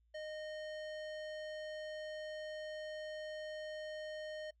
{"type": "tone with low-pass filter", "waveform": "square", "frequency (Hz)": 616, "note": "D#5", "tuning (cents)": -17, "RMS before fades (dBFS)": -45, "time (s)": [0.14, 4.51], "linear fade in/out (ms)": 10, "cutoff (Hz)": 4000, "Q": 1, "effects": ["noise-tail reverb RT60 0.1 s tail -23 dB re dry", "added 57 Hz sine -70 dBFS peak until 4.6 s"]}